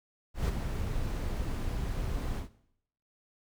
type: noise with ADSR envelope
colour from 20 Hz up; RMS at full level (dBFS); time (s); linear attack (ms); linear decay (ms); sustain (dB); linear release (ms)
brown; -26; 0.34-2.49; 140; 24; -7; 120
effects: noise-tail reverb RT60 0.7 s tail -17 dB re dry